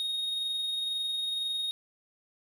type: tone with amplitude modulation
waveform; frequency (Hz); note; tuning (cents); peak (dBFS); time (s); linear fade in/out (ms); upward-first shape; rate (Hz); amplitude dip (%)
triangle; 3729; A#7; 0; -27; 0-1.71; 0; sine; 22; 25
effects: none